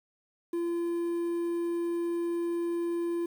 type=tone with quantisation; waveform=triangle; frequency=341.9 Hz; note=F4; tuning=37 cents flat; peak=-26 dBFS; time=0.53-3.26 s; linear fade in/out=5 ms; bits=9; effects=none